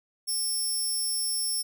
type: tone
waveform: 15% pulse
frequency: 5400 Hz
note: E8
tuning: 41 cents sharp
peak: -21 dBFS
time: 0.27-1.63 s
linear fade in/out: 20 ms
effects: none

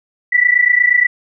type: tone pair together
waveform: sine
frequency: 1950.6 / 1979 Hz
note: B6 / B6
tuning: -22 / +3 cents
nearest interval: unison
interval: 25 cents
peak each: -12 dBFS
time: 0.32-1.07 s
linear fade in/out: 10 ms
effects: none

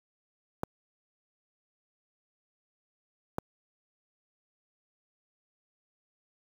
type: clicks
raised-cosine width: 1 ms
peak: -16 dBFS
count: 2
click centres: 0.634 / 3.384 s
effects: high-pass 60 Hz 12 dB/octave + 7-bit

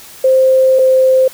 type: tone pair in turn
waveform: sine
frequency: 523.3 / 521.2 Hz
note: C5 / C5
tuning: 0 / -7 cents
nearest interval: unison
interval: 7 cents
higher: first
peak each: -6 dBFS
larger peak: neither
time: 0.24-0.79 / 0.79-1.28 s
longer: first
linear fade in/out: 5 ms
effects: white hiss -36 dBFS RMS until 1.33 s

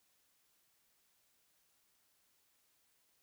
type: silence
effects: white hiss -75 dBFS RMS until 3.22 s

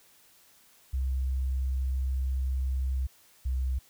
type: tone pair in turn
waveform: sine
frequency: 65.4 / 64.5 Hz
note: C2 / C2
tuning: 0 / -24 cents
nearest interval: unison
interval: 24 cents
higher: first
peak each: -26 dBFS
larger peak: neither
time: 0.93-3.07 / 3.45-3.79 s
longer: first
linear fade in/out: 10 ms
effects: white hiss -60 dBFS RMS until 3.89 s

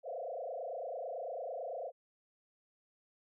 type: tone with frequency modulation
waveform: sine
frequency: 599 Hz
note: D5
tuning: 34 cents sharp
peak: -38 dBFS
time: 0.03-1.92 s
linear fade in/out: 50 ms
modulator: 29 Hz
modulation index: 3.7
effects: none

